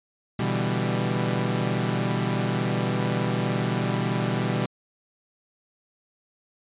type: chord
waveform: sawtooth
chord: E minor seventh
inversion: second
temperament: equal with one note detuned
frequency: 123.47 / 146.83 / 164.81 / 196.68 Hz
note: B2 / D3 / E3 / G3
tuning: 0 / 0 / 0 / +6 cents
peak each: -23 / -28 / -26 / -24 dBFS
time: 0.39-4.66 s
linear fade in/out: 5 ms
effects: resampled to 8000 Hz